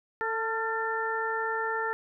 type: harmonic tone with a mistuned harmonic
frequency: 445.9 Hz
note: A4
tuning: 23 cents sharp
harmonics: 1 / 2 / 3 / 4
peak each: -33 / -33 / -33 / -33 dBFS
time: 0.21-1.93 s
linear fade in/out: 0 ms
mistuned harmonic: 3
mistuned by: +44 cents
effects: none